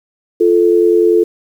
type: tone pair together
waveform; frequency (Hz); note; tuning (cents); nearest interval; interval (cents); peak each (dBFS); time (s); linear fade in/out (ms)
sine; 347.4 / 437.7; F4 / A4; -9 / -9; major third; 400; -10; 0.4-1.24; 10
effects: 7-bit